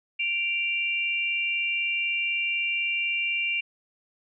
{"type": "tone pair together", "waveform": "sine", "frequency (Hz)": [2354, 2778], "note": ["D7", "F7"], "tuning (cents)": [3, -10], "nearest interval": "minor third", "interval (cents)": 287, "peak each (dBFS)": -27, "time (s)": [0.19, 3.61], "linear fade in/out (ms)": 10, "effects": []}